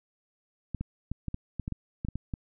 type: clicks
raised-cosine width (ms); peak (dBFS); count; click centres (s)
5; -20; 12; 0.747 / 0.81 / 1.116 / 1.283 / 1.344 / 1.597 / 1.679 / 1.723 / 2.049 / 2.086 / 2.156 / 2.338
effects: none